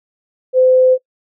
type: tone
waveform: sine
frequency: 513 Hz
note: C5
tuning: 34 cents flat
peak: -7 dBFS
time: 0.53-0.98 s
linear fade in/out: 50 ms
effects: noise-tail reverb RT60 0.1 s tail -21 dB re dry

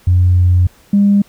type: tone pair in turn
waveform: sine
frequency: 89.8 / 201.6 Hz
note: F2 / G3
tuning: +49 / +49 cents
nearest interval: octave + major second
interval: 1400 cents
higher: second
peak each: -6 dBFS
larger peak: neither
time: 0.07-0.67 / 0.93-1.22 s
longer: first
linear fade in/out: 5 ms
effects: tanh soft clip ceiling -2 dBFS + pink hiss -48 dBFS RMS until 1.28 s

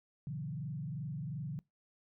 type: tone with frequency modulation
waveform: sine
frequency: 146.83 Hz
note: D3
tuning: in tune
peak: -37 dBFS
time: 0.27-1.59 s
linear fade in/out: 0 ms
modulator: 22.8 Hz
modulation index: 1.1
effects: noise-tail reverb RT60 0.2 s tail -24 dB re dry

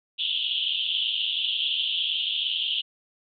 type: band-pass noise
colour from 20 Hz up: pink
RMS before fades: -27 dBFS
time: 0.18-2.82 s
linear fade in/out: 20 ms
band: 2900 to 3500 Hz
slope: 96 dB/octave
effects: none

